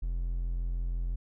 triangle tone, 43 Hz, F1, 26 cents flat, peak -27 dBFS, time 0.02-1.16 s, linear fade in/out 10 ms, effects none

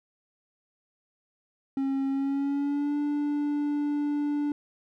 triangle tone with pitch glide, 271.1 to 292.2 Hz, C#4 to D4, -38 to -9 cents, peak -23 dBFS, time 1.77-4.52 s, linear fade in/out 2 ms, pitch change +129 cents, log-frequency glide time 2.09-2.97 s, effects none

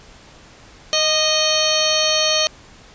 harmonic tone with a mistuned harmonic, 622.3 Hz, D#5, in tune, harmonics 1 / 2 / 3 / 4 / 5 / 6 / 7 / 9 / 10, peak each -21 / -27 / -30 / -26 / -22 / -26 / -20 / -26 / -26 dBFS, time 0.93-2.47 s, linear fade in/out 0 ms, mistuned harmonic 2, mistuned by -26 cents, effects pink hiss -45 dBFS RMS until 2.94 s + resampled to 16000 Hz

